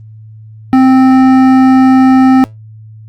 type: tone with hard clipping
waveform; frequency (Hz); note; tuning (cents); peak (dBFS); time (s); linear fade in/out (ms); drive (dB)
triangle; 261.2; C4; -3; -5; 0.73-2.44; 0; 16
effects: added 109 Hz sine -30 dBFS peak until 3.08 s + Opus 24 kbps